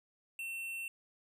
sine tone with hard clipping, 2700 Hz, E7, 41 cents sharp, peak -40 dBFS, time 0.39-0.88 s, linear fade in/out 2 ms, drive 10 dB, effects none

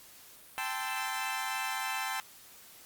20% pulse chord, A minor seventh, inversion third, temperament equal with one note detuned, 784 / 880 / 1037.5 / 1318.5 Hz, G5 / A5 / C6 / E6, 0 / 0 / -15 / 0 cents, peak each -33 / -33 / -33 / -35 dBFS, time 0.58-2.2 s, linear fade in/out 0 ms, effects white hiss -54 dBFS RMS until 2.85 s + Opus 48 kbps

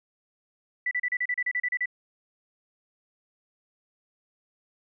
sine tone bursts, 1975.5 Hz, B6, in tune, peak -24 dBFS, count 12, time 0.86-1.858 s, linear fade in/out 5 ms, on 52 ms, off 34 ms, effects none

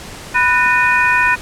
harmonic tone with a mistuned harmonic, 493.9 Hz, B4, in tune, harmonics 2 / 3 / 4 / 5, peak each -16 / -16 / -16 / -16 dBFS, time 0.34-1.36 s, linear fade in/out 20 ms, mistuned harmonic 4, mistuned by -140 cents, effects pink hiss -32 dBFS RMS until 1.41 s + low-pass 10000 Hz 12 dB/octave

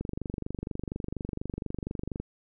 click train, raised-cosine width 3 ms, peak -20 dBFS, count 54, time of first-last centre 0.01-2.2 s, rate 24.2 Hz, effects none

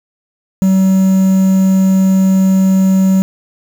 triangle tone with quantisation, 190.3 Hz, F#3, 49 cents sharp, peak -5 dBFS, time 0.62-3.22 s, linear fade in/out 0 ms, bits 5, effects none

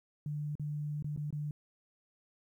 sine tone with dropouts, 148.5 Hz, D3, 20 cents sharp, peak -34 dBFS, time 0.26-1.51 s, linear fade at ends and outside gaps 2 ms, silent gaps 0.554-0.596 / 1.025-1.044 / 1.163-1.174 / 1.306-1.326 s, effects 12-bit

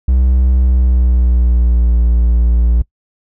triangle tone with pitch glide, 63.5 to 58.57 Hz, B1 to A#1, +49 to +9 cents, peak -6 dBFS, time 0.08-2.82 s, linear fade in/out 5 ms, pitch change -140 cents, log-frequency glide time 0.56-1.95 s, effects noise-tail reverb RT60 0.1 s tail -22 dB re dry

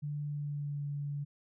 sine tone with pitch glide, 146.83 to 143.89 Hz, D3 to D3, 0 to -35 cents, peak -34 dBFS, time 0.02-1.25 s, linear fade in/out 20 ms, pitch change -35 cents, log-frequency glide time 0.23-0.84 s, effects none

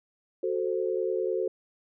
sine chord, F# diminished, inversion none, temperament equal, 370 / 440 / 523.3 Hz, F#4 / A4 / C5, 0 / 0 / 0 cents, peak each -29 / -30 / -32 dBFS, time 0.43-1.48 s, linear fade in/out 5 ms, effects none

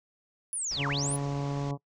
sine linear two-way sweep, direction down then up, 10500 to 849 to 10500 Hz, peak -30 dBFS, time 0.53-1.16 s, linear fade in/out 0 ms, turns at 0.88 s
pink low-pass noise, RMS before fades -46 dBFS, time 0.71-1.71 s, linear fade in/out 0 ms, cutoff 7100 Hz, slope 48 dB/octave
harmonic tone, 141.2 Hz, C#3, 32 cents sharp, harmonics 1 / 2 / 3 / 4 / 5 / 6 / 7 / 8, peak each -30 / -36 / -40 / -42 / -44 / -46 / -47 / -48 dBFS, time 0.76-1.78 s, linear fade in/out 50 ms
effects noise-tail reverb RT60 0.1 s tail -21 dB re dry

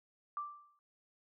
sine tone with exponential decay, 1174.7 Hz, D6, in tune, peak -34 dBFS, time 0.37-0.79 s, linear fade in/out 1 ms, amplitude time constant 91 ms, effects none

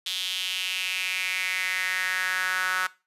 sawtooth tone with high-pass filter sweep, 185 Hz, F#3, in tune, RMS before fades -28 dBFS, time 0.06-2.87 s, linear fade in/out 5 ms, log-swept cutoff 3400 to 1400 Hz, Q 4.3, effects noise-tail reverb RT60 0.3 s tail -20 dB re dry + resampled to 32000 Hz

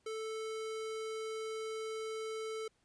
square tone, 440 Hz, A4, in tune, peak -39 dBFS, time 0.06-2.68 s, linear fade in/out 5 ms, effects pink hiss -75 dBFS RMS until 2.84 s + resampled to 22050 Hz

